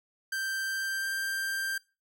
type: tone with pitch glide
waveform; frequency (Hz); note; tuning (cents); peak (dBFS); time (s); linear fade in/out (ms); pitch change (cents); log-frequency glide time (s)
45% pulse; 1568 to 1579.8; G6 to G6; 0 to +13; -30; 0.32-1.78; 5; +13; 0.66-1.14
effects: noise-tail reverb RT60 0.3 s tail -22 dB re dry

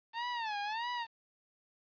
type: tone with vibrato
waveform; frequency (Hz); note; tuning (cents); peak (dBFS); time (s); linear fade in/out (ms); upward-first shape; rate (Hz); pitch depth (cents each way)
sawtooth; 893; A5; +25; -31; 0.13-1.07; 50; sine; 1.6; 160
effects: resampled to 11025 Hz + 10-bit

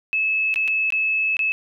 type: tone with dropouts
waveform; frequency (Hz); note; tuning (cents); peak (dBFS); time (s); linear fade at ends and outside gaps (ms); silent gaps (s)
sine; 2599; E7; -25; -18; 0.13-1.52; 0; 0.541-0.559 / 0.677-0.681 / 0.904-0.923 / 1.368-1.392
effects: none

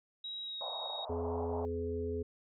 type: tone with pitch glide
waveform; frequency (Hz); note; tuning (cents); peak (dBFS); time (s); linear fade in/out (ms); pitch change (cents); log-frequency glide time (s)
sine; 3835 to 3769; A#7 to A#7; +48 to +18; -39; 0.24-1.05; 5; -30; 0.43-0.61
type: band-pass noise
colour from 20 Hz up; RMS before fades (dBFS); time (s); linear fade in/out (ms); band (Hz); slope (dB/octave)
pink; -43; 0.61-1.65; 0; 570 to 1000; 48
type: harmonic tone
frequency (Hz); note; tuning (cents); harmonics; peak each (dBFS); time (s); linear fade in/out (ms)
84.4; E2; +41; 1 / 3 / 5 / 6; -39 / -42 / -36 / -49; 1.09-2.23; 10
effects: none

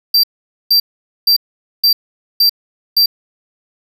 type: tone bursts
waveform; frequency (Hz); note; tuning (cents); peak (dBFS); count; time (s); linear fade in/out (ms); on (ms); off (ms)
square; 4699; D8; 0; -8; 6; 0.14-3.06; 5; 95; 470
effects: none

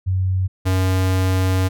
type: tone pair in turn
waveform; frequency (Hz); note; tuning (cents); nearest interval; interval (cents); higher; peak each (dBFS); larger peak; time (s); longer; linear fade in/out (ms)
sine / square; 93.5 / 93.5; F#2 / F#2; +19 / +19; unison; 0; neither; -16; neither; 0.06-0.48 / 0.65-1.69; second; 20
effects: none

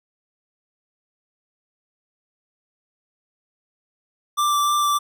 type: tone with vibrato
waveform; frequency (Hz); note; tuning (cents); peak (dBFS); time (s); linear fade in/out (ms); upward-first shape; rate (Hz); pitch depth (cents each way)
square; 1174.7; D6; 0; -18; 4.37-4.99; 20; sine; 3.3; 11
effects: none

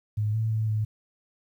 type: tone with pitch steps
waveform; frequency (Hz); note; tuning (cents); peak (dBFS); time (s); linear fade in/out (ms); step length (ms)
sine; 106.1 / 111 / 109.8 / 107.8; G#2 / A2 / A2 / A2; +38 / +16 / -3 / -35; -23; 0.17-0.85; 10; 170
effects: 10-bit

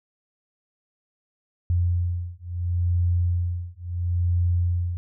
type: beating tone pair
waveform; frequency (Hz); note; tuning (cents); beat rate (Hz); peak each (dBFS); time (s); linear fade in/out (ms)
sine; 87.31 / 88.04; F2 / F2; 0 / +14; 0.73; -24; 1.7-4.97; 0
effects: none

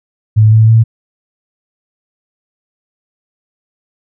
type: tone with pitch steps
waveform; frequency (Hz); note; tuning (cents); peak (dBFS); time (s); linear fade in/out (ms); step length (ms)
sine; 108.4 / 110.55 / 112.74; A2 / A2 / A2; -25 / +9 / +43; -3; 0.36-0.84; 20; 160
effects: none

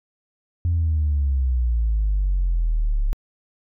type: exponential sweep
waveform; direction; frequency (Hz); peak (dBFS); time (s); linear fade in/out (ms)
sine; down; 87.31 to 34.11; -16; 0.65-3.13; 0
effects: tanh soft clip ceiling -14 dBFS

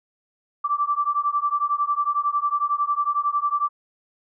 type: beating tone pair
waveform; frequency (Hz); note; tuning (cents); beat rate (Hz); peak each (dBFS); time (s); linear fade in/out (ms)
sine; 1162 / 1173; D6 / D6; -19 / -2; 11; -23; 0.64-3.69; 10
effects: none

